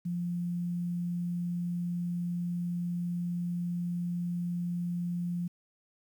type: tone with quantisation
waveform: sine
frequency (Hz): 174.61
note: F3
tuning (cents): 0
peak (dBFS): -30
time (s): 0.05-5.48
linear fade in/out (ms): 10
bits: 10
effects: none